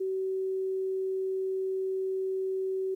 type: tone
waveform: sine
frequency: 380 Hz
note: F#4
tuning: 46 cents sharp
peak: -28 dBFS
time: 0-2.95 s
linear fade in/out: 10 ms
effects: 11-bit